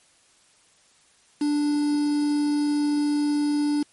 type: tone with quantisation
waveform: triangle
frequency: 293.7 Hz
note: D4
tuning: in tune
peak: -18 dBFS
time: 1.41-3.83 s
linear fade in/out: 5 ms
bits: 6
effects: white hiss -59 dBFS RMS until 3.92 s + MP3 48 kbps